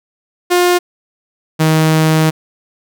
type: tone pair in turn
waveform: sawtooth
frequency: 355.3 / 157.94 Hz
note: F4 / D#3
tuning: +30 / +26 cents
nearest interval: octave + major second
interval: 1404 cents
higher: first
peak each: -5 dBFS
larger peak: neither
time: 0.5-0.79 / 1.59-2.31 s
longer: second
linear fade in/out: 20 ms
effects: none